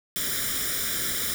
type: noise with comb filter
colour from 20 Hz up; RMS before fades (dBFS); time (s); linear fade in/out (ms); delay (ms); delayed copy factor
white; -28; 0.16-1.34; 0; 0.56; +0.85
effects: none